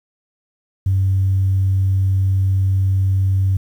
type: tone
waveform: sine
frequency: 95.8 Hz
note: G2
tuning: 39 cents flat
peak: -12 dBFS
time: 0.86-3.57 s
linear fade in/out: 5 ms
effects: tanh soft clip ceiling -9 dBFS + 8-bit